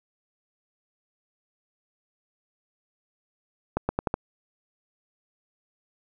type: accelerating click train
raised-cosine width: 1 ms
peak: -10 dBFS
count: 5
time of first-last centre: 3.77-4.141 s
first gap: 120 ms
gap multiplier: 0.83
effects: none